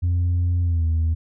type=tone with pitch glide; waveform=sine; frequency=87.8 to 80.98 Hz; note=F2 to E2; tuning=+10 to -30 cents; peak=-15 dBFS; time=0.02-1.15 s; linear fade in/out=20 ms; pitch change=-140 cents; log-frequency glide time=0.62-0.85 s; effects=tanh soft clip ceiling -16 dBFS